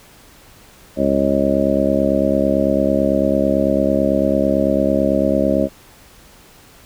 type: harmonic tone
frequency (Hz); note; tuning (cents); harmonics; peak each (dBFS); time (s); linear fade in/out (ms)
69; C#2; -7; 1 / 2 / 3 / 4 / 5 / 6 / 7 / 8 / 9; -28 / -31 / -20 / -20 / -23 / -28 / -31 / -19 / -20; 0.96-5.69; 50
effects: pink hiss -46 dBFS RMS until 6.85 s